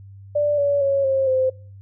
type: tone with pitch steps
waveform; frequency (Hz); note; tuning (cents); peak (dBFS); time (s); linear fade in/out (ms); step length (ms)
sine; 587.3 / 569.6 / 552.4 / 535.8 / 519.6; D5 / C#5 / C#5 / C5 / C5; 0 / +47 / -6 / +41 / -12; -16; 0.35-1.5; 10; 230
effects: noise-tail reverb RT60 0.4 s tail -23 dB re dry + added 98 Hz sine -39 dBFS peak until 1.81 s